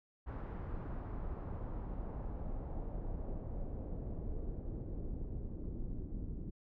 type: noise with low-pass filter sweep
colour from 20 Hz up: brown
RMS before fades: -41 dBFS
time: 0.26-6.51 s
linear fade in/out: 20 ms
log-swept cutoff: 1400 to 290 Hz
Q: 1.3
effects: none